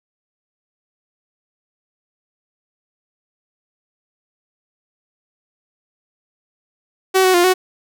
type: tone with pitch steps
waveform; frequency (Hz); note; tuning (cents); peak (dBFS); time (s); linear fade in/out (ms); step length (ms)
sawtooth; 378.5 / 372.1 / 350.4 / 370.6; F#4 / F#4 / F4 / F#4; +39 / +10 / +6 / +3; -7; 7.14-7.54; 20; 100
effects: none